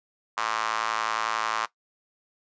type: tone with high-pass filter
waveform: square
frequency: 55.6 Hz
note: A1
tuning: 19 cents sharp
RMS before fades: -28 dBFS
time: 0.37-1.66 s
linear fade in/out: 10 ms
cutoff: 1100 Hz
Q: 3.1
effects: noise-tail reverb RT60 0.1 s tail -17 dB re dry + resampled to 16000 Hz